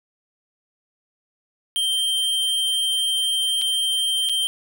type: tone with dropouts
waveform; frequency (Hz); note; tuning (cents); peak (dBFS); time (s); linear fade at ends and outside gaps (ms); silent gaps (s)
square; 3148; G7; +7; -20; 1.76-4.47; 0; 3.614-3.619 / 4.289-4.295
effects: none